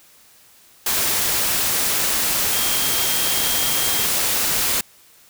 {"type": "tone in noise", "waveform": "sine", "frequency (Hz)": 3219, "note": "G7", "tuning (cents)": 45, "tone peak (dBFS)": -28, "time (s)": [2.52, 4.06], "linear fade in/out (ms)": 5, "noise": "white", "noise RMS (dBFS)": -20, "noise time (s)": [0.86, 4.81], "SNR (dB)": -11, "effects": ["white hiss -51 dBFS RMS until 5.29 s"]}